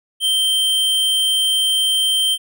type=tone; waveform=square; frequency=3132 Hz; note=G7; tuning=2 cents flat; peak=-15 dBFS; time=0.2-2.38 s; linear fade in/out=50 ms; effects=none